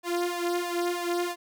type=tone with flanger; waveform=sawtooth; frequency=349.2 Hz; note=F4; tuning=in tune; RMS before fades=-29 dBFS; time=0.03-1.36 s; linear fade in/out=50 ms; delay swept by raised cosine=1.7 to 3.1 ms; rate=3.1 Hz; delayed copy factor=+0.95; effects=none